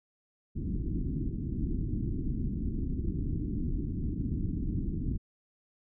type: low-pass noise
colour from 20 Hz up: pink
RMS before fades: -32 dBFS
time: 0.55-5.18 s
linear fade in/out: 20 ms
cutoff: 330 Hz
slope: 48 dB/octave
effects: none